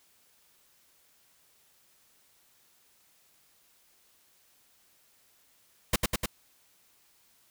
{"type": "noise with echo", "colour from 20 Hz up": "pink", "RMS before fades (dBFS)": -24, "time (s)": [5.93, 5.96], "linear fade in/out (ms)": 5, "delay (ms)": 100, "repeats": 3, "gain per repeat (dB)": -2, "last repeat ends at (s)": 6.26, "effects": ["white hiss -65 dBFS RMS until 7.5 s"]}